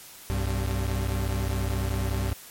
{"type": "tone pair together", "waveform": "40% pulse", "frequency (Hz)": [63.4, 97.54], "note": ["B1", "G2"], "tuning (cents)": [46, -8], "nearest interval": "perfect fifth", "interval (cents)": 746, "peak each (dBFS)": [-27, -27], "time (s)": [0.3, 2.33], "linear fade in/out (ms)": 0, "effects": ["white hiss -46 dBFS RMS until 2.5 s", "MP3 64 kbps"]}